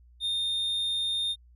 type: tone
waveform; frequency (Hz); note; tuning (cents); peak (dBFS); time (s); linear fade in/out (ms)
triangle; 3649; A#7; -38; -25; 0.2-1.36; 50
effects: added 60 Hz sine -53 dBFS peak until 1.55 s + resampled to 32000 Hz